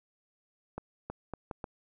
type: accelerating click train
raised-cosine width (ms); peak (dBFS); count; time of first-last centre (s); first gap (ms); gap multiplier
1; -23; 5; 0.78-1.642; 320; 0.74
effects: none